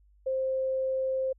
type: tone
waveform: sine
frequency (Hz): 526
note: C5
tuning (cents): +9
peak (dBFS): -26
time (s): 0.26-1.33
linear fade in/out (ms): 10
effects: added 50 Hz sine -58 dBFS peak until 1.38 s